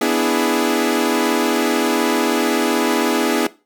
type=chord; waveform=sawtooth; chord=E dominant seventh; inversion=second; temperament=equal; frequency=246.9 / 293.7 / 329.6 / 415.3 Hz; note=B3 / D4 / E4 / G#4; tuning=0 / 0 / 0 / 0 cents; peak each=-17 dBFS; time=0.01-3.47 s; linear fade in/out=5 ms; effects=noise-tail reverb RT60 0.3 s tail -19 dB re dry